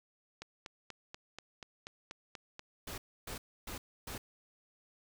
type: click train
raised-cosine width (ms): 0.2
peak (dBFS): -27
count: 10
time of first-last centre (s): 0.42-2.594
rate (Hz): 4.14
type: noise bursts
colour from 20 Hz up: pink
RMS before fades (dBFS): -43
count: 4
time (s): 2.87-4.18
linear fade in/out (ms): 5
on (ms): 110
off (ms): 290
effects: none